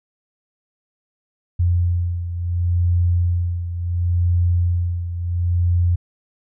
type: beating tone pair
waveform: sine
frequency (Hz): 87.31 / 88.02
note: F2 / F2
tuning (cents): 0 / +14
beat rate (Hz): 0.71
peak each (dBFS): -17 / -23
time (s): 1.59-5.96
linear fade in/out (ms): 10
effects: none

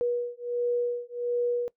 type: beating tone pair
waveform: sine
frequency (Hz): 482.3 / 483.7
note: B4 / B4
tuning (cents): -41 / -36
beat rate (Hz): 1.4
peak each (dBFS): -29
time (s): 0.01-1.68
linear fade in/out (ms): 0
effects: noise-tail reverb RT60 0.1 s tail -20 dB re dry

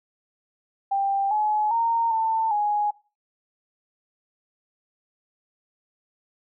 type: tone with pitch steps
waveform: sine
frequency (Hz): 790 / 849 / 922 / 893 / 832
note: G5 / G#5 / A#5 / A5 / G#5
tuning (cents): +13 / +38 / -19 / +25 / +3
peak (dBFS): -20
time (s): 0.91-2.91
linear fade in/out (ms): 10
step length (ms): 400
effects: noise-tail reverb RT60 0.3 s tail -19 dB re dry

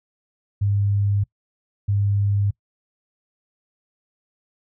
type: tone pair in turn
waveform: sine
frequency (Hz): 101 / 101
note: G#2 / G#2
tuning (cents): -48 / -48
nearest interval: unison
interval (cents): 0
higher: neither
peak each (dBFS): -17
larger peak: neither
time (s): 0.61-1.24 / 1.88-2.51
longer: neither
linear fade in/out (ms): 10
effects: noise-tail reverb RT60 0.1 s tail -23 dB re dry

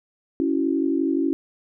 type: tone cluster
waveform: sine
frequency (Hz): 276.6 / 328.5 / 373.7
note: C#4 / E4 / F#4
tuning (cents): -4 / -6 / +17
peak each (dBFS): -22 / -23 / -28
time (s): 0.4-1.33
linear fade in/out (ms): 0
effects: none

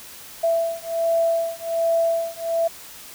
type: beating tone pair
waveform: sine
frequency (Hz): 665 / 666.3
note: E5 / E5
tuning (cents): +15 / +18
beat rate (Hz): 1.3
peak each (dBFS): -22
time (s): 0.43-2.68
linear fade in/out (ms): 10
effects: white hiss -41 dBFS RMS until 3.14 s

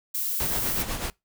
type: noise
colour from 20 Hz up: violet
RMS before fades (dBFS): -28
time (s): 0.14-0.83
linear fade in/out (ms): 10
type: noise with tremolo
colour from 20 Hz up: pink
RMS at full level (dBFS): -29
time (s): 0.4-1.1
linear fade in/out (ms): 0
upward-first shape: sine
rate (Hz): 8.1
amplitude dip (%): 55
effects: noise-tail reverb RT60 0.2 s tail -24 dB re dry

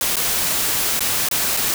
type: noise with dropouts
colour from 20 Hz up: white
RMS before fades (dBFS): -20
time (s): 0.01-1.74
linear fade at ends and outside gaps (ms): 1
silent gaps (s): 0.157-0.167 / 0.993-1.006 / 1.287-1.312 / 1.567-1.571
effects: none

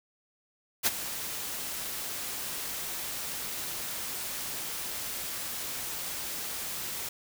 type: noise with ADSR envelope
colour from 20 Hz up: white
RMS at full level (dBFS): -23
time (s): 0.83-7.09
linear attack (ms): 36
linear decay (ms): 29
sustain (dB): -13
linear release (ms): 5
effects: none

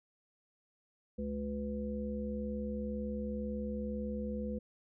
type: harmonic tone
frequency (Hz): 71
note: C#2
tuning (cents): +42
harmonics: 1 / 3 / 5 / 7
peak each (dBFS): -42 / -37 / -49 / -41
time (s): 1.18-4.59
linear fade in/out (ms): 10
effects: none

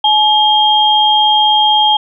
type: tone pair together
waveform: sine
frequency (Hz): 851 / 3218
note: G#5 / G7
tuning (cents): +42 / +45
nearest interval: octave + major seventh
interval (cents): 2303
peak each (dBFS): -10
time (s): 0.04-1.97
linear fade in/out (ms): 5
effects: none

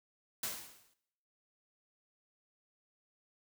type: noise with exponential decay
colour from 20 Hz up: white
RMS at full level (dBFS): -35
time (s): 0.43-0.94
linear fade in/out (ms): 5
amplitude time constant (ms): 110
effects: noise-tail reverb RT60 0.8 s tail -19 dB re dry

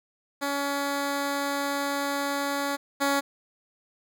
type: tone pair in turn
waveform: 10% pulse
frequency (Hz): 281.9 / 280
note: C#4 / C#4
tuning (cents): +29 / +18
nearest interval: unison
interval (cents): 11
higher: first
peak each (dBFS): -18 / -14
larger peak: second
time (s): 0.41-2.77 / 3-3.21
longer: first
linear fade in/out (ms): 20
effects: none

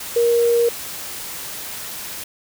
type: tone in noise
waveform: sine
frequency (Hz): 470.9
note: A#4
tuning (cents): +18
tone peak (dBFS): -13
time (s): 0.16-0.69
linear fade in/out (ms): 5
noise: white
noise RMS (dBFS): -31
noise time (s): 0-2.24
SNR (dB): +15
effects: none

